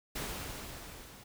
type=noise with level ramp; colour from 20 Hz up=pink; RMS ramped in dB=-37 to -53 dBFS; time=0.15-1.24 s; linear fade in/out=10 ms; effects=none